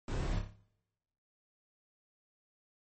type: noise with echo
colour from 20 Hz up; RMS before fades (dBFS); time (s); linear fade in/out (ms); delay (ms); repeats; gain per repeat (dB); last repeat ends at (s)
brown; -36; 0.08-0.39; 2; 29; 6; -5; 0.564
effects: noise-tail reverb RT60 1.0 s tail -24 dB re dry + MP3 32 kbps